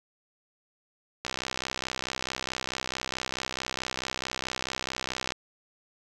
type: click train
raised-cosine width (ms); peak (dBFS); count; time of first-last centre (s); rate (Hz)
0.2; -13; 264; 1.25-5.321; 64.6
effects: none